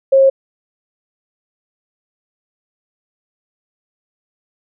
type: tone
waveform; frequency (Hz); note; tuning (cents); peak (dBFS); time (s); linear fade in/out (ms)
sine; 539; C#5; -49; -6; 0.12-0.3; 10
effects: none